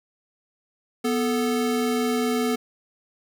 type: tone pair together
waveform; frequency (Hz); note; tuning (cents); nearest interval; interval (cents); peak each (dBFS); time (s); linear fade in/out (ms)
square; 245.9 / 438.1; B3 / A4; -7 / -7; minor seventh; 1000; -24 / -26; 1.04-2.56; 10
effects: none